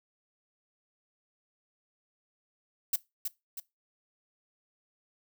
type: noise with echo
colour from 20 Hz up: violet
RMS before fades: -27 dBFS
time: 2.93-2.96 s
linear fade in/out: 5 ms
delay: 320 ms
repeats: 2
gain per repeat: -6 dB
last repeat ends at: 3.6 s
effects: noise-tail reverb RT60 0.2 s tail -19 dB re dry